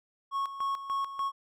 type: tone with tremolo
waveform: triangle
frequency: 1100 Hz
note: C#6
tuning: 14 cents flat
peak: -26 dBFS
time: 0.31-1.32 s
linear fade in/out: 50 ms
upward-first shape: square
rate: 3.4 Hz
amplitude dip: 70%
effects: none